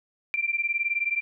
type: beating tone pair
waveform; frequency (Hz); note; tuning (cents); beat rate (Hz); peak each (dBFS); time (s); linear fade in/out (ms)
sine; 2353 / 2372; D7 / D7; +3 / +17; 19; -27 / -27; 0.34-1.21; 0
effects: none